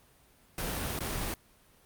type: noise with dropouts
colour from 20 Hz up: pink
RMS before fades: -34 dBFS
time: 0.58-1.34 s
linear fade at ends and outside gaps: 2 ms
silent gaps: 0.99-1.005 s
effects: pink hiss -62 dBFS RMS until 1.85 s + Opus 32 kbps